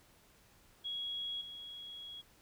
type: tone with level steps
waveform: sine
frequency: 3322 Hz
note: G#7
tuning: in tune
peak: -37 / -45 dBFS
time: 0.84-2.22 s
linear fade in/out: 20 ms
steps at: 1.41 s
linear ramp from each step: 2 ms
effects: pink hiss -65 dBFS RMS until 2.41 s